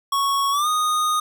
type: tone with pitch glide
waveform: square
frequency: 1108.7 to 1237.3 Hz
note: C#6 to D#6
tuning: 0 to -10 cents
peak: -19 dBFS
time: 0.12-1.2 s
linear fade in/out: 5 ms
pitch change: +190 cents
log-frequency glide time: 0.51-0.68 s
effects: none